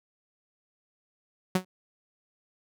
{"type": "tone with exponential decay", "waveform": "sawtooth", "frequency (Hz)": 185, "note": "F#3", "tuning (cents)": 0, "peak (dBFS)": -16, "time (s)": [1.55, 1.65], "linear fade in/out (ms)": 5, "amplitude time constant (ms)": 21, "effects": []}